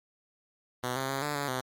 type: tone with pitch steps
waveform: 5% pulse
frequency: 124.9 / 133.3 / 136.3 / 147.4 / 142.4 / 128.4 Hz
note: B2 / C3 / C#3 / D3 / C#3 / C3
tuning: +20 / +33 / -29 / +7 / +47 / -32 cents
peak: -19 dBFS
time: 0.83-1.61 s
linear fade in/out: 10 ms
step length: 130 ms
effects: MP3 96 kbps